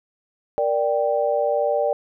sine chord, G minor, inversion first, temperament equal, 466.2 / 587.3 / 784 Hz, Bb4 / D5 / G5, 0 / 0 / 0 cents, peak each -24 / -20 / -25 dBFS, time 0.58-1.93 s, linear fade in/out 0 ms, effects none

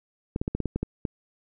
clicks, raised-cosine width 3 ms, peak -14 dBFS, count 9, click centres 0.361 / 0.415 / 0.479 / 0.55 / 0.603 / 0.657 / 0.76 / 0.83 / 1.052 s, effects none

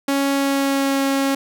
sawtooth tone with pitch glide, 277.2 to 273.5 Hz, C#4 to C#4, 0 to -23 cents, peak -13 dBFS, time 0.08-1.35 s, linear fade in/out 5 ms, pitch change -23 cents, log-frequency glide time 0.31-1.02 s, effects none

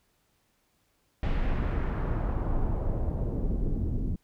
brown noise with low-pass filter sweep, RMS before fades -28 dBFS, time 1.23-4.16 s, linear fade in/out 2 ms, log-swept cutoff 2900 to 250 Hz, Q 1.2, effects pink hiss -71 dBFS RMS until 4.23 s

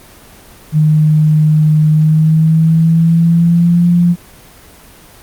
sine tone with pitch glide, 153.9 to 173.75 Hz, D#3 to F3, -19 to -9 cents, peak -6 dBFS, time 0.72-4.16 s, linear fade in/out 50 ms, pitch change +210 cents, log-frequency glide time 1.89-3.88 s, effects pink hiss -39 dBFS RMS until 5.22 s + Opus 24 kbps

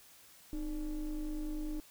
triangle ring-modulated tone, 140 Hz, C#3, 18 cents sharp, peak -30 dBFS, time 0.53-1.8 s, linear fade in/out 0 ms, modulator 165 Hz, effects white hiss -59 dBFS RMS until 1.9 s

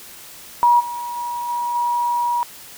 sine tone with level steps, 959 Hz, A#5, 49 cents sharp, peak -10 / -25 / -23 / -20 / -17 dBFS, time 0.63-2.43 s, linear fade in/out 0 ms, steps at 0.79 / 1.16 / 1.48 / 1.74 s, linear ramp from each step 20 ms, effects white hiss -40 dBFS RMS until 2.77 s

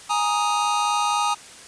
square chord, Ab suspended second, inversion none, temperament just, 830.6 / 934.4 / 1245.9 Hz, Ab5 / Bb5 / Eb6, 0 / +4 / +2 cents, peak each -25 / -26 / -24 dBFS, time 0.09-1.35 s, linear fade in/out 20 ms, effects white hiss -43 dBFS RMS until 1.67 s + resampled to 22050 Hz

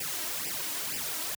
white noise with flanger, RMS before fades -34 dBFS, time 0-1.35 s, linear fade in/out 5 ms, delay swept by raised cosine 0.38 to 3.18 ms, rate 2.1 Hz, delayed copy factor +0.8, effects high-pass 100 Hz 12 dB/octave

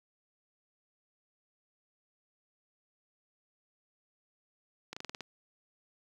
slowing click train, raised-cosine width 0.2 ms, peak -23 dBFS, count 7, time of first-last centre 4.93-5.207 s, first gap 35 ms, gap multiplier 1.11, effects high-pass 60 Hz 12 dB/octave + 9-bit

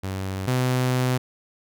sawtooth tone pair in turn, 95.6 / 127.1 Hz, G2 / C3, -43 / -50 cents, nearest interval perfect fourth, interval 493 cents, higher second, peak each -23 / -16 dBFS, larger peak second, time 0.03-0.47 / 0.47-1.18 s, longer second, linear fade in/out 10 ms, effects none

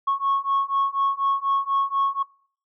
sine beating tone pair, 1098 / 1102.1 Hz, C#6 / C#6, -17 / -10 cents, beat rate 4.1 Hz, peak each -23 / -22 dBFS, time 0.07-2.23 s, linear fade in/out 10 ms, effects noise-tail reverb RT60 0.5 s tail -21 dB re dry + tanh soft clip ceiling -15 dBFS

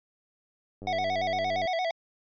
click train, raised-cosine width 2 ms, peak -29 dBFS, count 83, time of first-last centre 0.82-1.655 s, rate 98.2 Hz
square tone with vibrato, 698.5 Hz, F5, in tune, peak -27 dBFS, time 0.87-1.91 s, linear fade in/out 2 ms, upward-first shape square, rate 8.7 Hz, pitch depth 94 cents each way
effects resampled to 11025 Hz

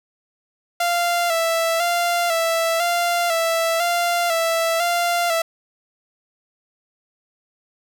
sawtooth tone with vibrato, 677 Hz, E5, 46 cents sharp, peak -14 dBFS, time 0.8-5.42 s, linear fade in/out 5 ms, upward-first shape square, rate 1 Hz, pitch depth 43 cents each way, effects none

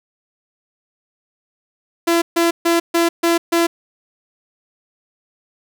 sawtooth tone bursts, 337.8 Hz, E4, 42 cents sharp, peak -9 dBFS, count 6, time 2.07-3.67 s, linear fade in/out 10 ms, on 150 ms, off 140 ms, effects none

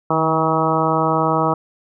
harmonic tone with a mistuned harmonic, 160 Hz, D#3, 49 cents sharp, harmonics 1 / 2 / 3 / 4 / 5 / 6 / 7 / 8, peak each -23 / -23 / -23 / -23 / -23 / -23 / -23 / -23 dBFS, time 0.1-1.54 s, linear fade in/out 5 ms, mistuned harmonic 1, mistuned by -28 cents, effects none

